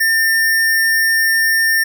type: tone with sample-and-hold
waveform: sine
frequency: 1798 Hz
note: A6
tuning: 37 cents sharp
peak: -11 dBFS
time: 0-1.84 s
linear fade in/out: 10 ms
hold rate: 7350 Hz
effects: none